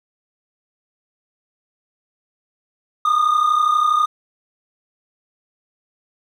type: tone pair together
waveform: triangle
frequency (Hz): 1198.7 / 1231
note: D6 / D#6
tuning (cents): +35 / -19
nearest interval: unison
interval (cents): 46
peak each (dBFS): -16 / -12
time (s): 3.05-4.06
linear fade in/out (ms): 5
effects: tanh soft clip ceiling -9 dBFS